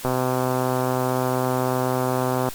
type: click train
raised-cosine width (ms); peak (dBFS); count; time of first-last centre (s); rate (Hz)
1; -9; 313; 0.05-2.487; 128
effects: white hiss -38 dBFS RMS until 2.54 s + Opus 48 kbps